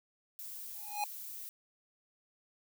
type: noise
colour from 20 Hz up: violet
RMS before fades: -45 dBFS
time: 0.39-1.49 s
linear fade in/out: 0 ms
type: tone with exponential growth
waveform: square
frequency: 828 Hz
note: G#5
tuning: 5 cents flat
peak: -30 dBFS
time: 0.75-1.04 s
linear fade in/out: 2 ms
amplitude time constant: 63 ms
effects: none